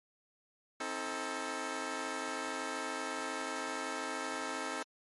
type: chord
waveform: 10% pulse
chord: A diminished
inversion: first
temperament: just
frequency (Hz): 264 / 316.8 / 440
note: C4 / Eb4 / A4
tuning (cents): +16 / +31 / 0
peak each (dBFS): -33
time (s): 0.8-4.83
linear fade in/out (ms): 5
effects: MP3 48 kbps